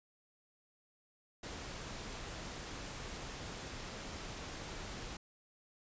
pink noise, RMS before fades -45 dBFS, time 1.43-5.17 s, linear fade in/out 5 ms, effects resampled to 16000 Hz

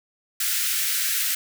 white high-pass noise, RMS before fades -24 dBFS, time 0.4-1.35 s, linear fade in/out 5 ms, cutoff 1400 Hz, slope 48 dB/octave, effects none

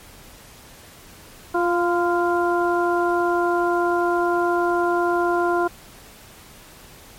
harmonic tone with a mistuned harmonic, 349.2 Hz, F4, in tune, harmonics 1 / 2 / 3 / 4, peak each -20 / -23 / -25 / -26 dBFS, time 1.54-5.68 s, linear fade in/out 10 ms, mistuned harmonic 3, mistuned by -33 cents, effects pink hiss -45 dBFS RMS until 7.18 s + MP3 64 kbps

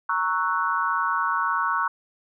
sine chord, F# dominant seventh, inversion first, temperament equal, 932.3 / 1108.7 / 1318.5 / 1480 Hz, A#5 / C#6 / E6 / F#6, 0 / 0 / 0 / 0 cents, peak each -28 / -25 / -28 / -27 dBFS, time 0.09-1.88 s, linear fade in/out 5 ms, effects none

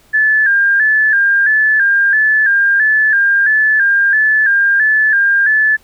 sine tone with vibrato, 1668 Hz, G#6, 7 cents sharp, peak -8 dBFS, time 0.13-5.77 s, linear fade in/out 20 ms, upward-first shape square, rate 1.5 Hz, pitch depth 68 cents each way, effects pink hiss -50 dBFS RMS until 5.83 s

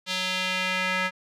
square tone with band-pass filter sweep, 185.2 Hz, F#3, 2 cents sharp, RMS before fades -27 dBFS, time 0.06-1.11 s, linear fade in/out 50 ms, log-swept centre 3700 to 1900 Hz, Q 1.8, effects none

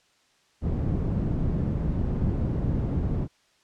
white low-pass noise, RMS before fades -26 dBFS, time 0.61-3.28 s, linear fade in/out 50 ms, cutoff 160 Hz, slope 12 dB/octave, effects white hiss -64 dBFS RMS until 3.63 s + low-pass 6000 Hz 12 dB/octave

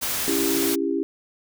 white noise, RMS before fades -26 dBFS, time 0.01-0.76 s, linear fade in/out 20 ms
sine chord, C# diminished, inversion none, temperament just, 277.2 / 332.6 / 399.1 Hz, C#4 / E4 / G4, 0 / +16 / +31 cents, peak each -26 / -25 / -26 dBFS, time 0.28-1.03 s, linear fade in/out 0 ms
effects none

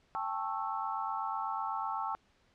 sine chord, A dominant seventh, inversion third, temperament just, 792 / 880 / 1100 / 1320 Hz, G5 / A5 / C#6 / E6, +18 / 0 / -14 / +2 cents, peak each -39 / -37 / -39 / -39 dBFS, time 0.15-2.15 s, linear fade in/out 0 ms, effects pink hiss -69 dBFS RMS until 2.54 s + low-pass 5000 Hz 12 dB/octave

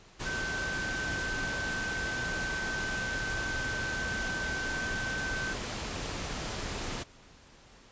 sine tone in noise, 1540 Hz, G6, 31 cents flat, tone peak -33 dBFS, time 0.25-5.54 s, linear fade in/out 20 ms, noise pink, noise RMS -36 dBFS, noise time 0.19-7.04 s, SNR 0 dB, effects pink hiss -56 dBFS RMS until 7.91 s + resampled to 16000 Hz

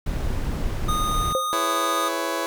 brown noise, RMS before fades -25 dBFS, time 0.06-1.33 s, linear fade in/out 5 ms
square tone, 1233 Hz, D#6, 16 cents flat, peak -24 dBFS, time 0.88-2.09 s, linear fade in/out 10 ms
sine tone with exponential decay, 523.3 Hz, C5, in tune, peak -17 dBFS, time 1.35-1.52 s, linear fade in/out 0 ms, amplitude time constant 36 ms
20% pulse chord, C# minor seventh, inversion first, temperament just, 332.6 / 415.8 / 498.9 / 554.4 Hz, E4 / G#4 / B4 / C#5, +16 / +2 / +17 / 0 cents, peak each -24 / -29 / -26 / -24 dBFS, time 1.53-2.46 s, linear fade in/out 0 ms
effects none

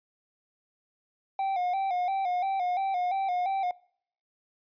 triangle tone with vibrato, 747 Hz, F#5, 16 cents sharp, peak -24 dBFS, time 1.39-3.71 s, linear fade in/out 2 ms, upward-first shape square, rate 2.9 Hz, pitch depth 69 cents each way, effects noise-tail reverb RT60 0.6 s tail -24 dB re dry + resampled to 11025 Hz

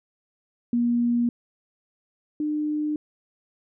sine tone pair in turn, 238.5 / 301.3 Hz, A#3 / D4, +40 / +44 cents, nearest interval major third, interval 404 cents, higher second, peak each -19 / -23 dBFS, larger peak first, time 0.73-1.29 / 2.4-2.96 s, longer neither, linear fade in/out 2 ms, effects none

